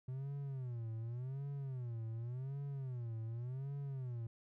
triangle tone with vibrato, 126 Hz, B2, 35 cents sharp, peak -38 dBFS, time 0.08-4.27 s, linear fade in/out 5 ms, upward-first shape sine, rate 0.88 Hz, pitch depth 200 cents each way, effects none

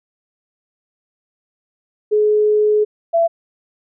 sine tone pair in turn, 423.2 / 670.5 Hz, G#4 / E5, +33 / +29 cents, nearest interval minor sixth, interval 796 cents, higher second, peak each -11 dBFS, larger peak neither, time 2.11-2.85 / 3.13-3.28 s, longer first, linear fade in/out 20 ms, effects none

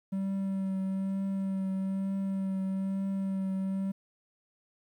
triangle tone with vibrato, 192.7 Hz, G3, 29 cents flat, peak -27 dBFS, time 0.12-3.92 s, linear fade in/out 10 ms, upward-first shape triangle, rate 1.1 Hz, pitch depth 20 cents each way, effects 11-bit

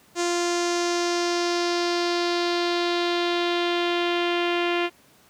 sawtooth tone with low-pass filter sweep, 347.7 Hz, F4, 8 cents flat, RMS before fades -24 dBFS, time 0.15-4.9 s, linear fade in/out 50 ms, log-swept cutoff 6900 to 2800 Hz, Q 2.7, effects pink hiss -56 dBFS RMS until 5.29 s + high-pass 100 Hz 12 dB/octave

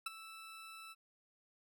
20% pulse tone with ADSR envelope, 1318.5 Hz, E6, in tune, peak -30 dBFS, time 0.06-0.95 s, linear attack 6 ms, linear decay 20 ms, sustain -15 dB, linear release 34 ms, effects none

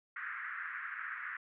white band-pass noise, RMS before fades -42 dBFS, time 0.16-1.37 s, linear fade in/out 5 ms, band 1300 to 1900 Hz, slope 48 dB/octave, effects none

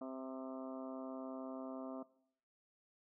harmonic tone with a mistuned harmonic, 131.3 Hz, C3, 6 cents sharp, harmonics 2 / 3 / 4 / 5 / 6 / 7 / 8 / 9 / 10, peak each -45 / -56 / -53 / -48 / -61 / -60 / -58 / -57 / -65 dBFS, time 0.01-2.03 s, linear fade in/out 5 ms, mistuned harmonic 9, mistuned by +20 cents, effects noise-tail reverb RT60 0.7 s tail -21 dB re dry

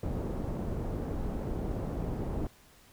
pink low-pass noise, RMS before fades -34 dBFS, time 0.03-2.47 s, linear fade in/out 2 ms, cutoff 530 Hz, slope 12 dB/octave, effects pink hiss -59 dBFS RMS until 2.92 s

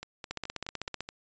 two click trains, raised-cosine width 0.2 ms, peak -22 / -17 dBFS, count 6 / 12, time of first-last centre 0.03-1.089 / 0.31-1.006 s, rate 4.72 / 15.8 Hz, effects resampled to 16000 Hz

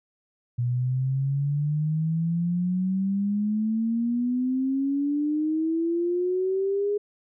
sine exponential sweep, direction up, 120 to 415.3 Hz, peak -22 dBFS, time 0.58-6.98 s, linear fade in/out 10 ms, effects none

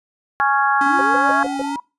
harmonic tone, 277.2 Hz, C#4, in tune, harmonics 3 / 4 / 5 / 6, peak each -18 / -19 / -20 / -21 dBFS, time 0.4-1.43 s, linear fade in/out 0 ms
square tone with vibrato, 280.4 Hz, C#4, 20 cents sharp, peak -24 dBFS, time 0.81-1.76 s, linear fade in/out 2 ms, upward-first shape sine, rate 3.4 Hz, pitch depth 13 cents each way
sine linear sweep, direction up, 263.7 to 985 Hz, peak -25 dBFS, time 0.86-1.8 s, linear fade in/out 5 ms
sine tone bursts, 523.3 Hz, C5, in tune, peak -21 dBFS, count 5, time 0.99-1.615 s, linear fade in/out 0 ms, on 21 ms, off 130 ms
effects noise-tail reverb RT60 0.3 s tail -25 dB re dry + resampled to 24000 Hz

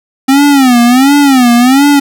square tone with vibrato, 261.6 Hz, C4, in tune, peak -4 dBFS, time 0.28-2 s, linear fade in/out 10 ms, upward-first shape sine, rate 1.4 Hz, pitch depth 170 cents each way, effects none

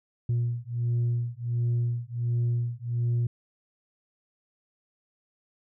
sine beating tone pair, 118.6 / 120 Hz, A#2 / B2, +30 / -49 cents, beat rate 1.4 Hz, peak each -26 dBFS, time 0.29-3.27 s, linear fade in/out 5 ms, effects tanh soft clip ceiling -21 dBFS

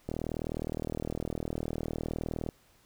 click train, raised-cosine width 2 ms, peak -20 dBFS, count 96, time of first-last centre 0.09-2.489 s, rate 39.6 Hz, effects pink hiss -64 dBFS RMS until 2.85 s

